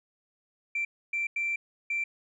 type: tone bursts at uneven times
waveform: sine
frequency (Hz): 2349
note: D7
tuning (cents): 0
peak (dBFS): -26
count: 4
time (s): 0.75-0.85 / 1.13-1.27 / 1.36-1.56 / 1.9-2.04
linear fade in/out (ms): 5
effects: tanh soft clip ceiling -23 dBFS